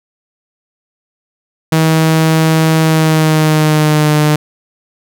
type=tone with pitch glide; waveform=sawtooth; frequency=159.8 to 151.09 Hz; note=D#3 to D3; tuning=+47 to +49 cents; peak=-4 dBFS; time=1.72-4.36 s; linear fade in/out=5 ms; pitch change=-98 cents; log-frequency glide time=2.82-4.12 s; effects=none